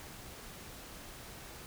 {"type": "silence", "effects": ["pink hiss -49 dBFS RMS until 1.66 s"]}